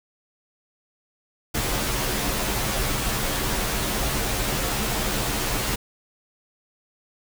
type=noise with comb filter; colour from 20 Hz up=pink; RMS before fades=-25 dBFS; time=1.54-5.76 s; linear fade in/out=10 ms; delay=12 ms; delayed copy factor=-0.8; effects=none